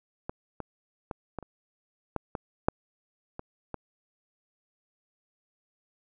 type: clicks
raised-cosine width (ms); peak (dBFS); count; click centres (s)
1; -19 / -21 / -20 / -20 / -30 / -15 / -18 / -7 / -23 / -20; 10; 0.295 / 0.603 / 1.112 / 1.387 / 1.427 / 2.163 / 2.352 / 2.685 / 3.394 / 3.743
effects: none